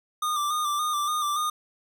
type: tone with vibrato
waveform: square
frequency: 1200 Hz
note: D6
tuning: 37 cents sharp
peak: -25 dBFS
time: 0.22-1.5 s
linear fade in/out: 5 ms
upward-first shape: square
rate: 3.5 Hz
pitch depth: 36 cents each way
effects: none